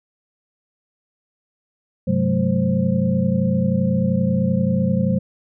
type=tone cluster; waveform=sine; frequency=99.1 / 131.8 / 184.5 / 214.8 / 524 Hz; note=G2 / C3 / F#3 / A3 / C5; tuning=+19 / +13 / -5 / -41 / +2 cents; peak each=-26 / -23 / -19 / -22 / -26 dBFS; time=2.07-5.19 s; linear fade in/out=10 ms; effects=none